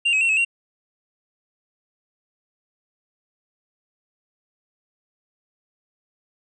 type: tone with pitch steps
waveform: triangle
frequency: 2781 / 2550 / 2723 / 2579 / 2753 Hz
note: F7 / D#7 / F7 / E7 / F7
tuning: -8 / +42 / -44 / -39 / -25 cents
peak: -15 dBFS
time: 0.05-0.45 s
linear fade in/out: 10 ms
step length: 80 ms
effects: resampled to 24000 Hz